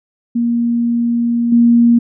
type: tone with level steps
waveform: sine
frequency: 235.8 Hz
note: A#3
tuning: 20 cents sharp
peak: -12 / -6 dBFS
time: 0.35-1.99 s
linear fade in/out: 10 ms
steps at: 1.52 s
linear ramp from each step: 5 ms
effects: none